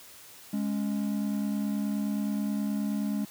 triangle tone pair together, 207.7 / 277.2 Hz, G#3 / C#4, 0 / 0 cents, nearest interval perfect fourth, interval 500 cents, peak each -26 / -32 dBFS, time 0.53-3.25 s, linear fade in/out 5 ms, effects white hiss -50 dBFS RMS until 3.3 s + high-pass 60 Hz 12 dB/octave

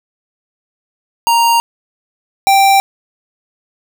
square tone pair in turn, 932.3 / 784 Hz, A#5 / G5, 0 / 0 cents, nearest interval minor third, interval 300 cents, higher first, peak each -9 / -7 dBFS, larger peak second, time 1.27-1.6 / 2.47-2.8 s, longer neither, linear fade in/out 0 ms, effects none

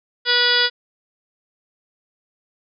harmonic tone, 486.8 Hz, B4, 25 cents flat, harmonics 1 / 2 / 3 / 4 / 5 / 6 / 7 / 8 / 9 / 10, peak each -26 / -31 / -20 / -24 / -32 / -25 / -20 / -25 / -27 / -21 dBFS, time 0.25-0.7 s, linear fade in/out 50 ms, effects none

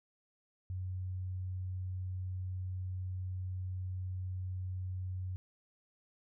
sine tone, 92.4 Hz, F#2, 2 cents flat, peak -36 dBFS, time 0.7-5.36 s, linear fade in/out 0 ms, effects none

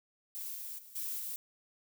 violet noise with level steps, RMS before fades -41 / -43 / -54 / -38 / -40 dBFS, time 0.35-1.36 s, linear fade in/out 0 ms, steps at 0.54 / 0.78 / 0.95 / 1.19 s, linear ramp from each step 10 ms, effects none

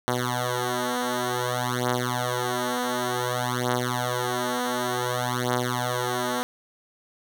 5% pulse beating tone pair, 123.47 / 124.02 Hz, B2 / B2, 0 / +8 cents, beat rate 0.55 Hz, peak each -16 dBFS, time 0.08-6.43 s, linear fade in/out 0 ms, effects none

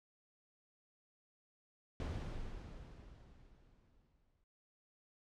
brown noise with exponential decay, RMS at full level -38 dBFS, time 2-4.44 s, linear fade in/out 1 ms, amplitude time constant 530 ms, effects low-pass 6000 Hz 12 dB/octave + MP3 96 kbps

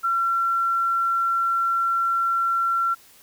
sine tone, 1360 Hz, F6, 46 cents flat, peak -19 dBFS, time 0.03-2.95 s, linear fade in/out 20 ms, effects white hiss -52 dBFS RMS until 3.22 s

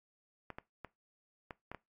clicks, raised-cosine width 0.5 ms, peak -28 dBFS, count 6, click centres 0.503 / 0.585 / 0.847 / 1.508 / 1.716 / 1.747 s, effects noise-tail reverb RT60 0.2 s tail -20 dB re dry + AAC 64 kbps

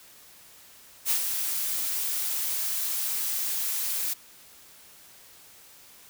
blue noise with ADSR envelope, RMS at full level -23 dBFS, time 1.05-4.14 s, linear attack 52 ms, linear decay 100 ms, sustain -6 dB, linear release 13 ms, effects white hiss -52 dBFS RMS until 6.09 s

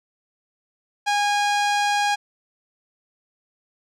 sawtooth tone with low-pass filter, 820 Hz, G#5, 22 cents flat, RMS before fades -21 dBFS, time 1.06-2.16 s, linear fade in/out 20 ms, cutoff 6600 Hz, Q 0.82, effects none

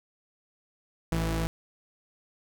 sawtooth tone pair together, 55.55 / 164.3 Hz, A1 / E3, +17 / -5 cents, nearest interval octave + perfect fifth, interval 1878 cents, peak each -25 dBFS, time 1.12-1.47 s, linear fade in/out 0 ms, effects none

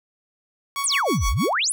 sawtooth tone with tremolo, 1117 Hz, C#6, 13 cents sharp, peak -19 dBFS, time 0.76-1.53 s, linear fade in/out 0 ms, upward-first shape sine, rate 6.3 Hz, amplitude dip 95%
sine tone with exponential growth, 5900 Hz, F#8, 6 cents flat, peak -28 dBFS, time 0.78-1.29 s, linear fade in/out 5 ms, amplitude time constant 110 ms
sine exponential two-way sweep, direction down then up, 11175 to 38.89 to 11175 Hz, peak -19 dBFS, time 0.84-1.72 s, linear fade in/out 0 ms, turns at 1.28 s
effects none

